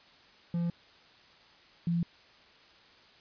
triangle / sine tone pair in turn, 171.1 / 170.32 Hz, F3 / F3, -35 / -43 cents, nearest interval unison, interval 8 cents, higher first, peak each -26 / -26 dBFS, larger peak neither, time 0.54-0.7 / 1.87-2.03 s, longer neither, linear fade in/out 2 ms, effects white hiss -58 dBFS RMS until 3.2 s + resampled to 11025 Hz

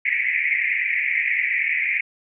pink band-pass noise, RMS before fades -22 dBFS, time 0.05-2.01 s, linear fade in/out 5 ms, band 1900 to 2400 Hz, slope 96 dB/octave, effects none

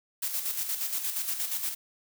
blue noise with tremolo, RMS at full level -30 dBFS, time 0.22-1.75 s, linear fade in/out 10 ms, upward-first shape square, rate 8.5 Hz, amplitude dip 50%, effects none

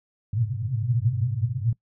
pink band-pass noise, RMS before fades -25 dBFS, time 0.33-1.73 s, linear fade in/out 5 ms, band 100 to 130 Hz, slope 96 dB/octave, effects noise-tail reverb RT60 0.1 s tail -23 dB re dry

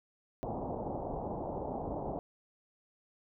white low-pass noise, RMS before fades -38 dBFS, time 0.43-2.19 s, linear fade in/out 0 ms, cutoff 870 Hz, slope 48 dB/octave, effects none

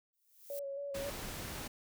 violet noise with exponential growth, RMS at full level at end -44 dBFS, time 0.13-0.59 s, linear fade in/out 0 ms, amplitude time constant 99 ms
sine tone with vibrato, 560 Hz, C#5, 18 cents sharp, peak -38 dBFS, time 0.5-1.1 s, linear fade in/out 2 ms, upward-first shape square, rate 3.7 Hz, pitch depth 22 cents each way
pink noise, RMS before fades -43 dBFS, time 0.94-1.68 s, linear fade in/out 10 ms
effects none

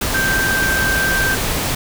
sine tone in noise, 1568 Hz, G6, in tune, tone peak -16 dBFS, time 0.14-1.35 s, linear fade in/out 5 ms, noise pink, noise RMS -20 dBFS, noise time 0.01-1.75 s, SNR +1 dB, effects none

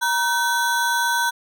square ring-modulated tone, 1234 Hz, D#6, 15 cents flat, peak -16 dBFS, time 0.01-1.31 s, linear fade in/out 20 ms, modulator 289 Hz, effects none

